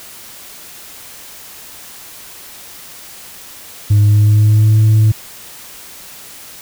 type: tone with pitch glide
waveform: sine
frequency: 103.6 to 108.5 Hz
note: G#2 to A2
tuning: -4 to -24 cents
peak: -4 dBFS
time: 3.9-5.12 s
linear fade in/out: 10 ms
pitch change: +80 cents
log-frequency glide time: 4.02-4.78 s
effects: tanh soft clip ceiling -5 dBFS + white hiss -35 dBFS RMS until 6.61 s